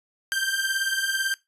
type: beating tone pair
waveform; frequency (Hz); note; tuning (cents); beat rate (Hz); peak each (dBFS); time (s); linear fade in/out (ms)
sawtooth; 1565 / 1583; G6 / G6; -3 / +17; 18; -23; 0.32-1.34; 0
effects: noise-tail reverb RT60 0.2 s tail -21 dB re dry + resampled to 32000 Hz